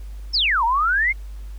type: exponential two-way sweep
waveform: sine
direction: down then up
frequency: 5588 to 888 to 2200 Hz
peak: -16 dBFS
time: 0.33-1.13 s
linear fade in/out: 20 ms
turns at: 0.64 s
effects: added 50 Hz sine -31 dBFS peak until 1.58 s + pink hiss -54 dBFS RMS until 1.58 s